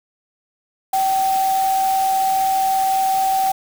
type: tone in noise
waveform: sine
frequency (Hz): 769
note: G5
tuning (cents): -33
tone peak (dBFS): -15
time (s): 0.93-3.52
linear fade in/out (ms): 5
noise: white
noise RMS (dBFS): -30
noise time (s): 0.93-3.52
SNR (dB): +12
effects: none